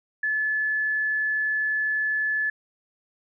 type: tone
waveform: sine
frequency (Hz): 1726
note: A6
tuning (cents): -34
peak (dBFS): -22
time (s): 0.23-2.5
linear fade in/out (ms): 5
effects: none